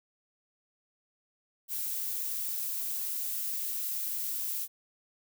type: noise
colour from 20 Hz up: violet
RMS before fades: -34 dBFS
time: 1.68-4.68 s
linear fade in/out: 50 ms
effects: none